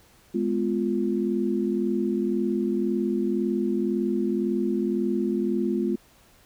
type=chord; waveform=sine; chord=F diminished; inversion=first; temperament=just; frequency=209.5 / 251.4 / 349.2 Hz; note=Ab3 / Cb4 / F4; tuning=+15 / +31 / 0 cents; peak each=-26 / -28 / -26 dBFS; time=0.34-5.96 s; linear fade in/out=10 ms; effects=pink hiss -57 dBFS RMS until 6.45 s